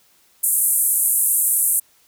white band-pass noise, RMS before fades -18 dBFS, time 0.43-1.8 s, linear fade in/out 10 ms, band 8500 to 13000 Hz, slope 48 dB/octave, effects white hiss -57 dBFS RMS until 2.07 s

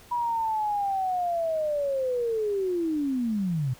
sine linear sweep, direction down, 973 to 120 Hz, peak -24 dBFS, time 0.11-3.74 s, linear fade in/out 10 ms, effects pink hiss -52 dBFS RMS until 3.79 s

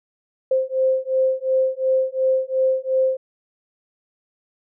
sine beating tone pair, 522 / 524.8 Hz, C5 / C5, -4 / +5 cents, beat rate 2.8 Hz, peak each -20 dBFS, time 0.51-3.17 s, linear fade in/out 5 ms, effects none

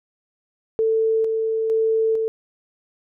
sine tone with tremolo, 444.7 Hz, A4, 18 cents sharp, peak -16 dBFS, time 0.79-2.28 s, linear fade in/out 0 ms, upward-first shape square, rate 1.1 Hz, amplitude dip 30%, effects none

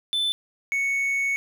triangle tone pair in turn, 3520 / 2217 Hz, A7 / C#7, 0 / 0 cents, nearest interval minor sixth, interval 800 cents, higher first, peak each -20 dBFS, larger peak neither, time 0.13-0.32 / 0.72-1.36 s, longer second, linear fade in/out 0 ms, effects none

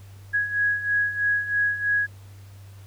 sine beating tone pair, 1661.2 / 1664.3 Hz, G#6 / G#6, 0 / +3 cents, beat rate 3.1 Hz, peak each -27 / -22 dBFS, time 0.33-2.07 s, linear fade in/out 20 ms, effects added 98 Hz sine -42 dBFS peak until 2.86 s + pink hiss -55 dBFS RMS until 2.86 s

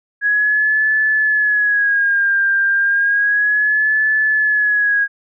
sine tone with vibrato, 1661.2 Hz, G#6, in tune, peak -12 dBFS, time 0.21-5.08 s, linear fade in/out 50 ms, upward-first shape sine, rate 0.32 Hz, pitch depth 74 cents each way, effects none

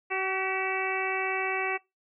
harmonic tone with a mistuned harmonic, 379.6 Hz, F#4, 44 cents sharp, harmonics 1 / 2 / 3 / 4 / 5 / 6 / 7, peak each -33 / -34 / -36 / -39 / -35 / -34 / -35 dBFS, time 0.1-1.78 s, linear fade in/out 20 ms, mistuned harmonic 5, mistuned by +34 cents, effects noise-tail reverb RT60 0.2 s tail -21 dB re dry

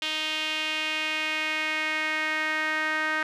sawtooth tone with band-pass filter sweep, 311.1 Hz, D#4, in tune, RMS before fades -28 dBFS, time 0.02-3.23 s, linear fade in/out 2 ms, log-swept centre 3100 to 1700 Hz, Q 3.1, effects none

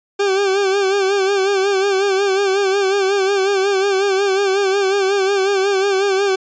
40% pulse tone with vibrato, 392 Hz, G4, in tune, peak -13 dBFS, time 0.19-6.36 s, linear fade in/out 10 ms, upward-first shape sine, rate 5.5 Hz, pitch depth 63 cents each way, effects resampled to 16000 Hz

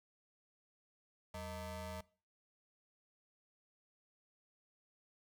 25% pulse ring-modulated tone, 273 Hz, C#4, 26 cents flat, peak -37 dBFS, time 1.34-2.01 s, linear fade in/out 5 ms, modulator 355 Hz, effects noise-tail reverb RT60 0.4 s tail -21 dB re dry

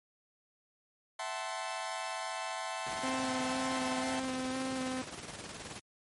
sawtooth chord, F# half-diminished seventh, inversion third, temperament equal with one note detuned, 659.3 / 754.2 / 880 / 1046.5 Hz, E5 / F#5 / A5 / C6, 0 / +33 / 0 / 0 cents, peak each -38 dBFS, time 1.19-4.2 s, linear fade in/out 5 ms
pink noise with tremolo, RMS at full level -42 dBFS, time 2.86-5.8 s, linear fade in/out 10 ms, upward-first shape square, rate 19 Hz, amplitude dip 45%
sawtooth tone with vibrato, 260 Hz, C4, 11 cents flat, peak -30 dBFS, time 3.03-5.02 s, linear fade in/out 5 ms, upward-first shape square, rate 2 Hz, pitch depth 13 cents each way
effects high-pass 100 Hz 12 dB/octave + MP3 48 kbps

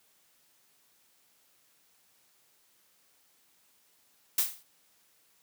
blue noise with exponential decay, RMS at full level -22 dBFS, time 4.38-4.63 s, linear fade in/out 5 ms, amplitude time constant 53 ms, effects white hiss -67 dBFS RMS until 5.42 s + high-pass 100 Hz 12 dB/octave

